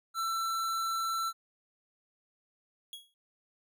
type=tone; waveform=square; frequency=1339 Hz; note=E6; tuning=27 cents sharp; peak=-31 dBFS; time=0.14-1.33 s; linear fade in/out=50 ms
type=tone with exponential decay; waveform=45% pulse; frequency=3322 Hz; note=G#7; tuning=in tune; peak=-38 dBFS; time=2.93-3.14 s; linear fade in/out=1 ms; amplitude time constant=44 ms
effects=none